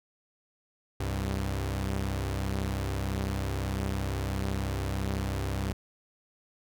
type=tone pair together; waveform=sawtooth; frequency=65.86 / 98 Hz; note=C2 / G2; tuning=+12 / 0 cents; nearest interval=perfect fifth; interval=688 cents; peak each=-28 dBFS; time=1-5.73 s; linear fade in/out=5 ms; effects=none

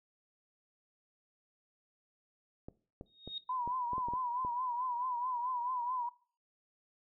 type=clicks; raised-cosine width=2 ms; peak=-31 dBFS; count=9; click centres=2.685 / 3.011 / 3.276 / 3.676 / 3.933 / 3.981 / 4.085 / 4.136 / 4.449 s
type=tone with exponential growth; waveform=sine; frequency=3729 Hz; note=A#7; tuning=in tune; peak=-34 dBFS; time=3.06-3.38 s; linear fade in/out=2 ms; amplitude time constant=68 ms
type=tone with vibrato; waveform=sine; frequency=987.8 Hz; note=B5; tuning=in tune; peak=-33 dBFS; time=3.49-6.09 s; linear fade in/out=5 ms; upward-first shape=triangle; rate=4.6 Hz; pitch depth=90 cents each way
effects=noise-tail reverb RT60 0.4 s tail -19 dB re dry

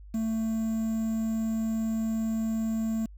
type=tone with quantisation; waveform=triangle; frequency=222.5 Hz; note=A3; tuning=20 cents sharp; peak=-24 dBFS; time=0.14-3.06 s; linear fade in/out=5 ms; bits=8; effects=added 50 Hz sine -44 dBFS peak until 3.17 s

